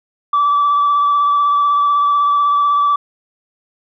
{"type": "tone with vibrato", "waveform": "sine", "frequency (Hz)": 1157, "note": "D6", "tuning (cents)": -26, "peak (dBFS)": -9, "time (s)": [0.33, 2.96], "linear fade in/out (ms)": 5, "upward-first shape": "triangle", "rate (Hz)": 16, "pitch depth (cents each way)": 20, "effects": ["tanh soft clip ceiling -8 dBFS"]}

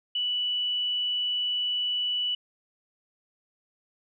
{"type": "tone", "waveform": "sine", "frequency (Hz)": 2960, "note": "F#7", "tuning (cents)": 0, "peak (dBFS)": -25, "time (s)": [0.15, 2.35], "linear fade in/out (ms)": 5, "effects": []}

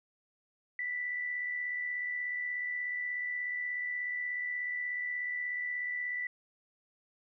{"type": "tone with amplitude modulation", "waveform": "sine", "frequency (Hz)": 1975.5, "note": "B6", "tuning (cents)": 0, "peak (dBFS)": -31, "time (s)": [0.79, 6.27], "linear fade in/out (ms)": 2, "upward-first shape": "sine", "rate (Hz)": 76.6, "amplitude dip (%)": 40, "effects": []}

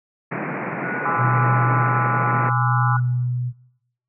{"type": "band-pass noise", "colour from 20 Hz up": "pink", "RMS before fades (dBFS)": -27, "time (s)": [0.31, 2.5], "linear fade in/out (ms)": 10, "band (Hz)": [130, 2400], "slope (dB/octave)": 96}
{"type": "tone with pitch glide", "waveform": "sine", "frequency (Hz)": [1465, 1452.4], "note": ["F#6", "F#6"], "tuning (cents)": [-18, -33], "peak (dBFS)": -27, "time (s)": [0.83, 3], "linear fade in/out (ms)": 10, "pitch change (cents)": -15, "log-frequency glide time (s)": [1.54, 2.63]}
{"type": "chord", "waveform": "sine", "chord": "E dominant seventh", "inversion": "first", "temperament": "equal with one note detuned", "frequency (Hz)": [830.6, 1012.6, 1174.7, 1318.5], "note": ["G#5", "B5", "D6", "E6"], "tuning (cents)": [0, 43, 0, 0], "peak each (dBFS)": -26, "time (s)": [1.05, 2.97], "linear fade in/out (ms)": 5}
{"type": "tone with tremolo", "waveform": "sine", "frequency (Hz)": 123.5, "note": "B2", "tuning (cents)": 0, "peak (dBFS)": -17, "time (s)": [1.16, 3.53], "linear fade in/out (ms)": 50, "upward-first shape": "sine", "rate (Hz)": 0.72, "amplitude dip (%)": 45}
{"effects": ["noise-tail reverb RT60 0.9 s tail -22 dB re dry"]}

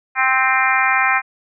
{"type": "harmonic tone with a mistuned harmonic", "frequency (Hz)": 261.6, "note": "C4", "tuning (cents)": 0, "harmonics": [3, 4, 5, 6, 7, 8, 9], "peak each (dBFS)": [-21, -21, -21, -21, -21, -21, -21], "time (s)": [0.15, 1.22], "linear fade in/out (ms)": 50, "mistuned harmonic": 9, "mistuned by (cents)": 29, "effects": []}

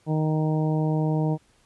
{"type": "harmonic tone", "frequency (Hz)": 155.56, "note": "D#3", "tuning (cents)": 0, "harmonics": [1, 2, 3, 4, 5, 6], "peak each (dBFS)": [-22, -28, -32, -34, -36, -38], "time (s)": [0.06, 1.38], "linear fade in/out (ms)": 50, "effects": ["pink hiss -62 dBFS RMS until 1.65 s", "resampled to 24000 Hz"]}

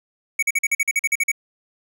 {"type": "tone bursts", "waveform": "square", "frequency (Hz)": 2241, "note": "C#7", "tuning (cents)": 18, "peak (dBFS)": -17, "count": 12, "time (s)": [0.39, 1.317], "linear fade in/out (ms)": 5, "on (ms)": 36, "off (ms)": 45, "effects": []}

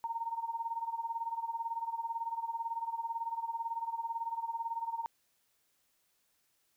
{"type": "tone with tremolo", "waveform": "sine", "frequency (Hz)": 920, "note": "A#5", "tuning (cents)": -23, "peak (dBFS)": -31, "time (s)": [0.04, 5.06], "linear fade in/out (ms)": 0, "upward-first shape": "sine", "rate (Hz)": 18, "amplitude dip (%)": 80, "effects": ["white hiss -75 dBFS RMS until 6.76 s"]}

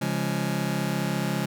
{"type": "chord", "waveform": "sawtooth", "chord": "Db major", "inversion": "none", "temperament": "just", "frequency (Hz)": [138.59, 173.24, 207.9], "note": ["Db3", "F3", "Ab3"], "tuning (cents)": [0, -14, 2], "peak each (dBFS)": -25, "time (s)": [0.01, 1.46], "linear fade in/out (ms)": 10, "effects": []}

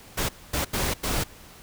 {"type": "noise bursts at uneven times", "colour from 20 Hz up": "pink", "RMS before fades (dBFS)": -26, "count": 4, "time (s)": [[0.17, 0.29], [0.53, 0.65], [0.73, 0.94], [1.03, 1.24]], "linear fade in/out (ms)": 10, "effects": ["pink hiss -48 dBFS RMS until 1.62 s"]}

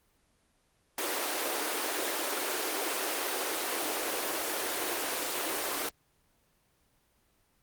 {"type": "high-pass noise", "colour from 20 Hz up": "pink", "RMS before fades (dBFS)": -32, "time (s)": [0.98, 5.89], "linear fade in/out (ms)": 2, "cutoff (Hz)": 300, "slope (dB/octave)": 48, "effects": ["pink hiss -70 dBFS RMS until 7.62 s", "Opus 24 kbps"]}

